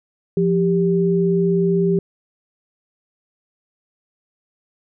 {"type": "tone pair together", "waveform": "sine", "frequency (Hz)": [173.88, 394.2], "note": ["F3", "G4"], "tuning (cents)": [-7, 10], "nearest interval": "octave + major second", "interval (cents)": 1417, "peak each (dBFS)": -17, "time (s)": [0.37, 1.99], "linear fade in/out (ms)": 2, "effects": []}